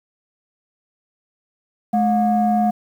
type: tone pair together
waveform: sine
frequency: 213.5 / 718 Hz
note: G#3 / F5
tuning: +48 / +48 cents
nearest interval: octave + major sixth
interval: 2100 cents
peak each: -16 dBFS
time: 1.93-2.71 s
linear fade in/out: 10 ms
effects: tanh soft clip ceiling -9 dBFS + 8-bit